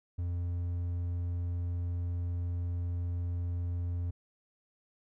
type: tone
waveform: triangle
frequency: 87.31 Hz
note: F2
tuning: in tune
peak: -29 dBFS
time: 0.18-4.11 s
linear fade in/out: 10 ms
effects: none